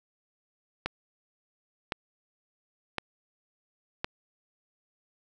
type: click train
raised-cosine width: 0.3 ms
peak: -13 dBFS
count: 4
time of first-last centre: 0.86-4.045 s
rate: 0.942 Hz
effects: none